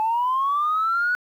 sine linear sweep, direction up, 859 to 1480 Hz, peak -18 dBFS, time 0-1.15 s, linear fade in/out 0 ms, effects tanh soft clip ceiling -15 dBFS + 9-bit

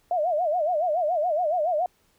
sine tone with vibrato, 659.3 Hz, E5, in tune, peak -21 dBFS, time 0.11-1.86 s, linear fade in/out 2 ms, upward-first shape sine, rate 7.1 Hz, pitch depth 190 cents each way, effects pink hiss -65 dBFS RMS until 2.18 s

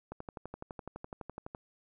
click train, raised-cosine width 1 ms, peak -27 dBFS, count 18, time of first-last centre 0.12-1.549 s, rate 11.9 Hz, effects none

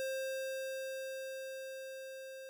square tone with level ramp, 530 Hz, C5, 22 cents sharp, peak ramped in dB -36 to -47 dBFS, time 0-2.49 s, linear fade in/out 0 ms, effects none

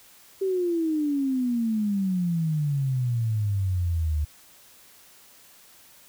sine exponential sweep, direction down, 390.8 to 73.42 Hz, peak -22 dBFS, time 0.41-4.25 s, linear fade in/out 10 ms, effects white hiss -53 dBFS RMS until 6.08 s

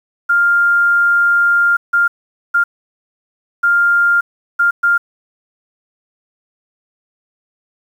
sine tone bursts at uneven times, 1400 Hz, F6, 4 cents sharp, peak -9 dBFS, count 6, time 0.29-1.77 / 1.93-2.08 / 2.54-2.64 / 3.63-4.21 / 4.59-4.71 / 4.83-4.98 s, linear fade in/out 10 ms, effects 7-bit

